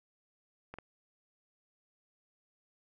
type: clicks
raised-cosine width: 0.5 ms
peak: -29 dBFS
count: 2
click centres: 0.74 / 0.786 s
effects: none